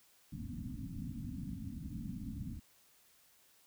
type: low-pass noise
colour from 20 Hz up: white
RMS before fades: -43 dBFS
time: 0.32-2.6 s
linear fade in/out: 10 ms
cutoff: 280 Hz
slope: 96 dB/octave
effects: white hiss -67 dBFS RMS until 3.66 s